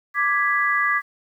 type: chord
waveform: sine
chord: G# diminished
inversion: second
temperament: equal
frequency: 1174.7 / 1661.2 / 1975.5 Hz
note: D6 / G#6 / B6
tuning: 0 / 0 / 0 cents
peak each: -22 dBFS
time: 0.14-1.02 s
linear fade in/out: 50 ms
effects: 9-bit